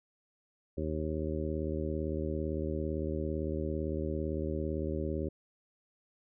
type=harmonic tone; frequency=77.78 Hz; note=D#2; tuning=in tune; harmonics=1 / 2 / 3 / 4 / 5 / 6 / 7; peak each=-36 / -40 / -40 / -39 / -38 / -47 / -41 dBFS; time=0.77-5.29 s; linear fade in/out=10 ms; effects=none